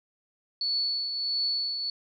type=tone with tremolo; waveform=sine; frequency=4435 Hz; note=C#8; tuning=in tune; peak=-24 dBFS; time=0.61-1.9 s; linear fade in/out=2 ms; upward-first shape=triangle; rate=1.5 Hz; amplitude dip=50%; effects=none

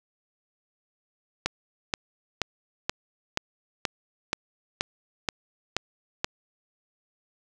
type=click train; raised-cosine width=0.2 ms; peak=-7 dBFS; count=11; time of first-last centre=1.46-6.245 s; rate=2.09 Hz; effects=none

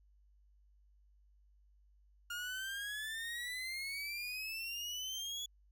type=exponential sweep; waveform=30% pulse; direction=up; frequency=1413 to 3410 Hz; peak=-37 dBFS; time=2.3-5.46 s; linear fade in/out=5 ms; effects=added 50 Hz sine -64 dBFS peak until 5.71 s

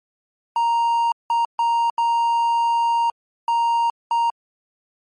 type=tone bursts at uneven times; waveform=triangle; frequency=932.3 Hz; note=A#5; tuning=in tune; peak=-14 dBFS; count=6; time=0.56-1.12 / 1.3-1.45 / 1.59-1.9 / 1.98-3.1 / 3.48-3.9 / 4.11-4.3 s; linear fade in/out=2 ms; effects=MP3 48 kbps

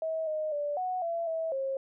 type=tone with pitch steps; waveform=sine; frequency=642 / 619 / 584 / 737 / 674 / 650 / 538 Hz; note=E5 / D#5 / D5 / F#5 / E5 / E5 / C5; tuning=-46 / -9 / -10 / -7 / +38 / -24 / +48 cents; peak=-29 dBFS; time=0.02-1.77 s; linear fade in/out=2 ms; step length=250 ms; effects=none

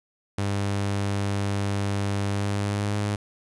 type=tone with pitch glide; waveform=sawtooth; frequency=100 to 103.29 Hz; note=G2 to G#2; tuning=+35 to -9 cents; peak=-20 dBFS; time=0.38-3.16 s; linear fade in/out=5 ms; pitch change=+56 cents; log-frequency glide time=2.31-2.99 s; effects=resampled to 24000 Hz + 10-bit

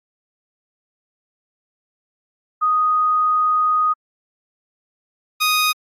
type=tone pair in turn; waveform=sine / 15% pulse; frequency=1244.5 / 1244.5 Hz; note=D#6 / D#6; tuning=0 / 0 cents; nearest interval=unison; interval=0 cents; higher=neither; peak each=-14 / -9 dBFS; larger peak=second; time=2.61-3.94 / 5.4-5.73 s; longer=first; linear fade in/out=20 ms; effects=AAC 64 kbps

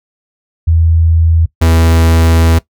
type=tone pair in turn; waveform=sine / 45% pulse; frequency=82.1 / 82.1 Hz; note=E2 / E2; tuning=-6 / -6 cents; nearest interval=unison; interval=0 cents; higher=neither; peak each=-6 dBFS; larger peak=neither; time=0.67-1.46 / 1.61-2.59 s; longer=second; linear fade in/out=10 ms; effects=noise-tail reverb RT60 0.1 s tail -18 dB re dry

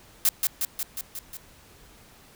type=noise with echo; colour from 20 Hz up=blue; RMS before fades=-20 dBFS; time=0.25-0.29 s; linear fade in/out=2 ms; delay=180 ms; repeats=6; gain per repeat=-3 dB; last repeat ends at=1.37 s; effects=pink hiss -53 dBFS RMS until 2.35 s

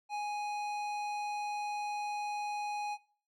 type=tone with tanh clipping; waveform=sine; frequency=830.6 Hz; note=G#5; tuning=in tune; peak=-36 dBFS; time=0.09-2.98 s; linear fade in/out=50 ms; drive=15 dB; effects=noise-tail reverb RT60 0.4 s tail -18 dB re dry

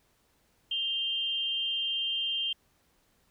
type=tone pair together; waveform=sine; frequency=2816 / 3159 Hz; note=F7 / G7; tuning=+14 / +13 cents; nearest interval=major second; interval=199 cents; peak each=-35 / -29 dBFS; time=0.71-2.53 s; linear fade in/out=5 ms; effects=pink hiss -69 dBFS RMS until 3.3 s

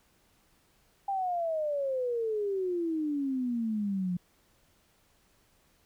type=exponential sweep; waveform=sine; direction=down; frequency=800 to 174.61 Hz; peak=-28 dBFS; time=1.08-4.17 s; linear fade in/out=5 ms; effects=pink hiss -67 dBFS RMS until 5.85 s

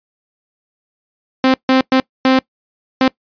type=tone bursts at uneven times; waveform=sawtooth; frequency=261.6 Hz; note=C4; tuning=in tune; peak=-5 dBFS; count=5; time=1.44-1.54 / 1.69-1.81 / 1.92-2 / 2.25-2.39 / 3.01-3.08 s; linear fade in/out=2 ms; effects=noise-tail reverb RT60 0.1 s tail -23 dB re dry + resampled to 11025 Hz

